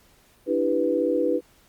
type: chord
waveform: sine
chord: E minor seventh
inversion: third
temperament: equal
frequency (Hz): 293.7 / 329.6 / 392 / 493.9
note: D4 / E4 / G4 / B4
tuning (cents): 0 / 0 / 0 / 0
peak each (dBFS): -27 / -26 / -28 / -23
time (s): 0.46-1.41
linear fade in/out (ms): 50
effects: pink hiss -58 dBFS RMS until 1.68 s + Opus 48 kbps